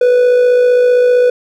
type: tone with amplitude modulation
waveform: triangle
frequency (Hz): 493.9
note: B4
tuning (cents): 0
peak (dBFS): -3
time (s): 0.01-1.3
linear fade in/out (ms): 5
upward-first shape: sine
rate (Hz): 55.4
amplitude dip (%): 35
effects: none